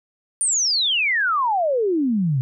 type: exponential sweep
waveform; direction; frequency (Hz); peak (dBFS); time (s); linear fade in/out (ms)
sine; down; 9397 to 123.47; -17; 0.41-2.41; 0
effects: none